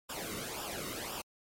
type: noise with flanger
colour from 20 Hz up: pink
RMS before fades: -40 dBFS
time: 0.09-1.22 s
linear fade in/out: 10 ms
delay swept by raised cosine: 0.47 to 1.22 ms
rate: 1.9 Hz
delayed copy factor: -0.75
effects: MP3 64 kbps